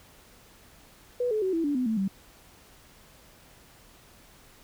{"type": "tone with pitch steps", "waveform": "sine", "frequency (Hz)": [491.3, 430.2, 376.7, 329.8, 288.8, 252.8, 221.4, 193.85], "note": ["B4", "A4", "F#4", "E4", "D4", "B3", "A3", "G3"], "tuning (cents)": [-9, -39, 31, 1, -29, 41, 11, -19], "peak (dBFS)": -24, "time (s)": [1.2, 2.08], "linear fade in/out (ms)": 5, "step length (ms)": 110, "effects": ["pink hiss -55 dBFS RMS until 4.63 s"]}